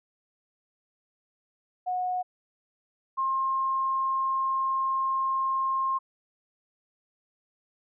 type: tone pair in turn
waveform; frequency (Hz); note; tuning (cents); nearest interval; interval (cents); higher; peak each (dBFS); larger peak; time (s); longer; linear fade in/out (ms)
sine; 730 / 1064.7; F#5 / C6; -24 / +30; perfect fifth; 654; second; -26 / -24; second; 1.86-2.23 / 3.17-5.99; second; 20
effects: none